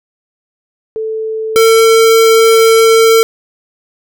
sine / square tone pair in turn, 440 / 450.5 Hz, A4 / A4, 0 / +41 cents, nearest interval unison, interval 41 cents, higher second, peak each -15 / -5 dBFS, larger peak second, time 0.96-1.56 / 1.56-3.23 s, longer second, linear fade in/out 0 ms, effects none

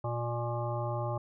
harmonic tone, 119.1 Hz, A#2, 38 cents sharp, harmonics 1 / 3 / 5 / 7 / 9 / 10, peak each -33 / -41 / -37 / -39 / -42 / -45 dBFS, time 0.04-1.18 s, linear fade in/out 5 ms, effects none

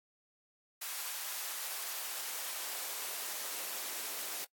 white noise with high-pass filter sweep, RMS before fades -40 dBFS, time 0.81-4.45 s, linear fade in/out 10 ms, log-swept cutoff 880 to 340 Hz, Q 0.93, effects noise-tail reverb RT60 0.1 s tail -23 dB re dry + AAC 64 kbps

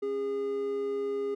triangle tone pair together, 273.4 / 408.5 Hz, C#4 / G#4, -24 / -29 cents, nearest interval perfect fifth, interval 695 cents, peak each -39 / -27 dBFS, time 0.02-1.35 s, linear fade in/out 10 ms, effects none

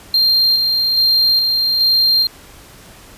triangle tone with tremolo, 4186 Hz, C8, in tune, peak -9 dBFS, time 0.14-2.27 s, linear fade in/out 2 ms, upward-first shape square, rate 1.2 Hz, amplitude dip 30%, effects pink hiss -41 dBFS RMS until 3.17 s + resampled to 32000 Hz

